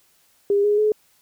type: tone with pitch steps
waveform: sine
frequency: 403.8 / 414.9 / 426.3 Hz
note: G#4 / G#4 / G#4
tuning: -49 / -2 / +45 cents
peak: -15 dBFS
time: 0.5-0.92 s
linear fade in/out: 2 ms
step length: 140 ms
effects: white hiss -60 dBFS RMS until 1.21 s